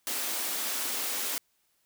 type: high-pass noise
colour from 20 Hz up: white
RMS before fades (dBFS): -32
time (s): 0.07-1.38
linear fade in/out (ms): 0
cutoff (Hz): 220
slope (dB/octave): 48
effects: white hiss -72 dBFS RMS until 1.85 s